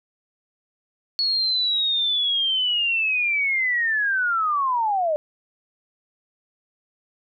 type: linear sweep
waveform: sine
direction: down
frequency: 4382 to 587.3 Hz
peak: -19 dBFS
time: 1.19-5.16 s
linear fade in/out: 0 ms
effects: none